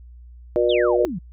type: harmonic tone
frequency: 120.5 Hz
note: B2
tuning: 42 cents flat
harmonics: 3 / 4 / 5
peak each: -20 / -20 / -20 dBFS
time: 0.56-1.05 s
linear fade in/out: 0 ms
type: exponential sweep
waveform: sine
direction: down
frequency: 3871 to 153.8 Hz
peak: -25 dBFS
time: 0.69-1.19 s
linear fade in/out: 10 ms
effects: added 60 Hz sine -40 dBFS peak until 1.32 s